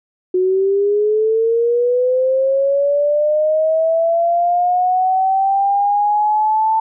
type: linear sweep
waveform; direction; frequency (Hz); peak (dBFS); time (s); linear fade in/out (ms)
sine; up; 363.8 to 888; -12; 0.34-6.8; 5
effects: none